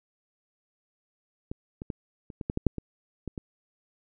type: clicks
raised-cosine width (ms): 3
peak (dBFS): -21 / -23 / -19 / -29 / -21 / -15 / -14 / -7 / -20 / -21 / -22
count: 11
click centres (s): 1.515 / 1.819 / 1.902 / 2.302 / 2.412 / 2.499 / 2.574 / 2.667 / 2.783 / 3.277 / 3.378
effects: none